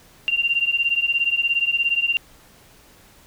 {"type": "beating tone pair", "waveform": "sine", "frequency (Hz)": [2765, 2782], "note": ["F7", "F7"], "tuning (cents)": [-18, -7], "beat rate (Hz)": 17, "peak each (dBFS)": [-22, -20], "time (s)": [0.28, 2.17], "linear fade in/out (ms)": 0, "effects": ["pink hiss -51 dBFS RMS until 3.26 s"]}